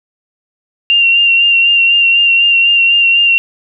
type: tone with vibrato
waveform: sine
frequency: 2768 Hz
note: F7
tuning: 16 cents flat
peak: -6 dBFS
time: 0.9-3.38 s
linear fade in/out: 0 ms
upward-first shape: sine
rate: 4 Hz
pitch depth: 26 cents each way
effects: none